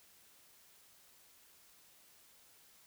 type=silence; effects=white hiss -64 dBFS RMS until 2.86 s